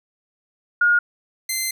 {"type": "tone pair in turn", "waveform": ["sine", "10% pulse"], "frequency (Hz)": [1430, 2072], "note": ["F6", "C7"], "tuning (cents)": [41, -17], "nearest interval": "tritone", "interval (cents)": 642, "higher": "second", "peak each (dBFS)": -13, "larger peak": "neither", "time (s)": [[0.81, 0.99], [1.49, 1.71]], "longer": "second", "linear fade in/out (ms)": 5, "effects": []}